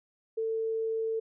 sine tone, 446.9 Hz, A4, 27 cents sharp, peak -28 dBFS, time 0.37-1.2 s, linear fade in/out 10 ms, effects none

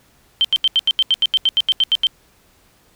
sine tone bursts, 3123 Hz, G7, 7 cents flat, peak -11 dBFS, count 15, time 0.41-2.069 s, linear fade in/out 0 ms, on 35 ms, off 81 ms, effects pink hiss -55 dBFS RMS until 2.95 s

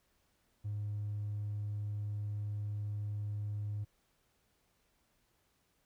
triangle tone, 103.83 Hz, G#2, in tune, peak -32 dBFS, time 0.64-3.85 s, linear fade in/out 20 ms, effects tanh soft clip ceiling -32 dBFS + pink hiss -75 dBFS RMS until 5.85 s

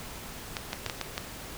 clicks, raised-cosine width 0.2 ms, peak -13 dBFS, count 6, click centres 0.568 / 0.731 / 0.863 / 0.898 / 1.013 / 1.179 s, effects pink hiss -42 dBFS RMS until 1.57 s

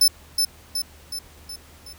sawtooth tone with echo, 5274 Hz, E8, in tune, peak -10 dBFS, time 0.01-0.08 s, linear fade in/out 5 ms, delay 370 ms, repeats 5, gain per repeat -5 dB, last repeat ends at 1.93 s, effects added 76 Hz sine -50 dBFS peak until 1.98 s + pink hiss -50 dBFS RMS until 1.98 s

